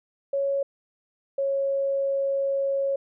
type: tone pair in turn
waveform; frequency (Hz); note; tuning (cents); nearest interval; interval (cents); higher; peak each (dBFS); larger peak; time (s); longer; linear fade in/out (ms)
sine; 554.4 / 549.9; C#5 / C#5; 0 / -14; unison; 14; first; -22; neither; 0.33-0.63 / 1.38-2.96; second; 5
effects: none